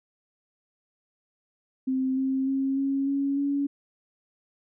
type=tone with pitch steps; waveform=sine; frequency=261.6 / 265.6 / 269.6 / 273.7 / 277.8 / 282 Hz; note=C4 / C4 / C#4 / C#4 / C#4 / C#4; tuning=0 / +26 / -48 / -22 / +4 / +30 cents; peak=-23 dBFS; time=1.87-3.67 s; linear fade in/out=10 ms; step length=300 ms; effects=none